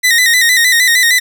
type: tone with vibrato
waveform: sawtooth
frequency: 1928 Hz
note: B6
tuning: 42 cents flat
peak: -4 dBFS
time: 0.03-1.2 s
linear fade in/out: 20 ms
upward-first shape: square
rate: 6.5 Hz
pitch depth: 63 cents each way
effects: none